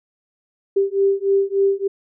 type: beating tone pair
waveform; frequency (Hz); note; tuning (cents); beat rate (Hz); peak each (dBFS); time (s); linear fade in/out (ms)
sine; 392 / 395.4; G4 / G4; 0 / +15; 3.4; -18; 0.76-1.88; 10
effects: none